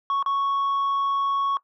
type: tone with dropouts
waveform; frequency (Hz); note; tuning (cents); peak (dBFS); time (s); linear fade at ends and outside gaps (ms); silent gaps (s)
sine; 1108.7; C#6; 0; -18; 0.1-1.57; 1; 0.226-0.261
effects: noise-tail reverb RT60 0.1 s tail -21 dB re dry + tanh soft clip ceiling -20 dBFS